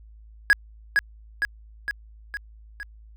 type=tone with echo; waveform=triangle; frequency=1661.2 Hz; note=G#6; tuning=in tune; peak=-10 dBFS; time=0.5-0.53 s; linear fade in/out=0 ms; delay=460 ms; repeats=5; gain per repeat=-4 dB; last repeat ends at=2.83 s; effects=added 54 Hz sine -45 dBFS peak until 3.16 s